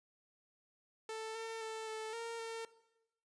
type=tone with pitch steps; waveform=sawtooth; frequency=441.9 / 450.9 / 442.5 / 438.3 / 461.4 / 454.2 Hz; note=A4 / A4 / A4 / A4 / A#4 / A#4; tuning=+7 / +42 / +10 / -7 / -18 / -45 cents; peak=-37 dBFS; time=1.09-2.65 s; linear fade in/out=2 ms; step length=260 ms; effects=noise-tail reverb RT60 0.9 s tail -17 dB re dry + resampled to 22050 Hz